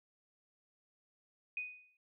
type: tone with exponential decay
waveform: sine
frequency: 2489 Hz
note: D#7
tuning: in tune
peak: -34 dBFS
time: 1.57-1.97 s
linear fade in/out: 2 ms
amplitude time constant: 85 ms
effects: none